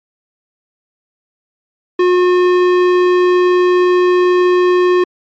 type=tone with tanh clipping; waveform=sine; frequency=360 Hz; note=F#4; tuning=47 cents flat; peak=-10 dBFS; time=1.99-5.04 s; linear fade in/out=5 ms; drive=16 dB; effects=MP3 48 kbps